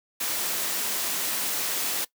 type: noise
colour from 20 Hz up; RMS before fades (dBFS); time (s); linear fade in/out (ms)
white; -28; 0.2-2.05; 10
effects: noise-tail reverb RT60 0.1 s tail -20 dB re dry + high-pass 200 Hz 12 dB/octave